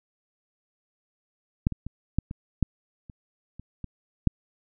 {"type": "clicks", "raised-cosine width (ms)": 5, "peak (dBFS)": [-9, -19, -22, -10, -22, -8, -30, -28, -22, -6], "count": 10, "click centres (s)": [1.669, 1.723, 1.866, 2.186, 2.311, 2.627, 3.098, 3.596, 3.843, 4.273], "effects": []}